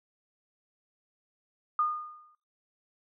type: tone with exponential decay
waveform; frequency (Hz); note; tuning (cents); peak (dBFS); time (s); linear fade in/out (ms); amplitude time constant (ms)
sine; 1222; D#6; -32; -22; 1.79-2.35; 2; 120
effects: noise-tail reverb RT60 0.3 s tail -19 dB re dry